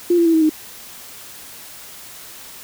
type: tone with pitch steps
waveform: sine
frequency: 349.2 / 339.1 / 329.2 / 319.7 / 310.4 Hz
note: F4 / E4 / E4 / D#4 / D#4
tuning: 0 / +49 / -2 / +47 / -4 cents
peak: -11 dBFS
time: 0.1-0.495 s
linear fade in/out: 5 ms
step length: 79 ms
effects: white hiss -38 dBFS RMS until 2.63 s